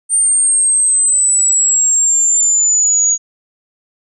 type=exponential sweep; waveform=sine; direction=down; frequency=8870 to 6700 Hz; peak=-9 dBFS; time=0.09-3.18 s; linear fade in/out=50 ms; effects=none

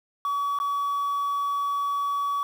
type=tone with dropouts; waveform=sine; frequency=1135 Hz; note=C#6; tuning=41 cents sharp; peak=-21 dBFS; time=0.25-2.43 s; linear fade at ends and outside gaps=1 ms; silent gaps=0.588-0.6 s; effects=tanh soft clip ceiling -23 dBFS + 8-bit

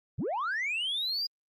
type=linear sweep; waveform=sine; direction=up; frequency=79.3 to 4913 Hz; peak=-27 dBFS; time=0.18-1.27 s; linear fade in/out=10 ms; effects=tanh soft clip ceiling -27 dBFS + Opus 48 kbps

